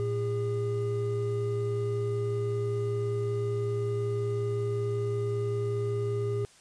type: tone pair together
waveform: triangle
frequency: 113.8 / 406.7 Hz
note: A#2 / G#4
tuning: -41 / -36 cents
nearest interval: octave + minor seventh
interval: 2205 cents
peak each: -28 / -28 dBFS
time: 0-6.45 s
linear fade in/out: 0 ms
effects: white hiss -57 dBFS RMS until 6.6 s + resampled to 22050 Hz